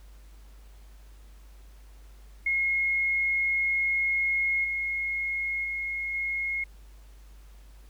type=tone with level steps; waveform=sine; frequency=2158 Hz; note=C#7; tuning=47 cents flat; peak=-23 / -27 / -29 / -27 dBFS; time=2.46-6.64 s; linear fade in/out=5 ms; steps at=4.64 / 5.64 / 6.14 s; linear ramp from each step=5 ms; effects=added 50 Hz sine -47 dBFS peak until 7.89 s + pink hiss -61 dBFS RMS until 7.89 s